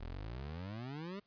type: exponential sweep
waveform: 25% pulse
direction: up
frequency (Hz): 37.71 to 207.7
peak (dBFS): -38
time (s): 0-1.2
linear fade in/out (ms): 10
effects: pink hiss -75 dBFS RMS until 1.26 s + resampled to 11025 Hz